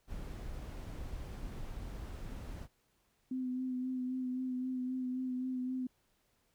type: noise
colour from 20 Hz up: brown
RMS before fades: -43 dBFS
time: 0.07-2.68 s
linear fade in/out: 50 ms
type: tone with vibrato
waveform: sine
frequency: 255.1 Hz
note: C4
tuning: 44 cents flat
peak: -34 dBFS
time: 3.31-5.87 s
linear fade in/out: 5 ms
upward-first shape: sine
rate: 3.8 Hz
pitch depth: 24 cents each way
effects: pink hiss -75 dBFS RMS until 6.54 s